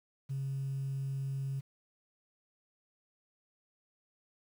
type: tone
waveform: sine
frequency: 136 Hz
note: C#3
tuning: 33 cents flat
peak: -32 dBFS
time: 0.29-1.61 s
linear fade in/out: 20 ms
effects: tanh soft clip ceiling -30 dBFS + 10-bit